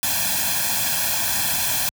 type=noise with comb filter; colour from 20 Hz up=white; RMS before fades=-22 dBFS; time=0.03-1.89 s; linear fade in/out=0 ms; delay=1.2 ms; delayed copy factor=+0.9; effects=high-pass 60 Hz 12 dB/octave